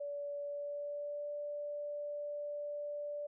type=tone with pitch glide; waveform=sine; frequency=575 to 585.1 Hz; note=D5 to D5; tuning=-37 to -7 cents; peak=-38 dBFS; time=0-3.27 s; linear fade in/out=10 ms; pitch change=+30 cents; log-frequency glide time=0.4-1.3 s; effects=none